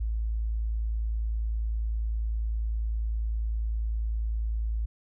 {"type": "tone", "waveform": "sine", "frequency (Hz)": 55, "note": "A1", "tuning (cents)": 0, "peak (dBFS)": -26, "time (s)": [0, 4.86], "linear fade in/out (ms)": 10, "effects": []}